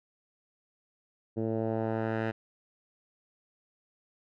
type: tone with low-pass filter sweep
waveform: 10% pulse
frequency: 111.6 Hz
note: A2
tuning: 25 cents sharp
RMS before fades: -31 dBFS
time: 1.36-2.32 s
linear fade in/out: 20 ms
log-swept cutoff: 390 to 2100 Hz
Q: 1.3
effects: none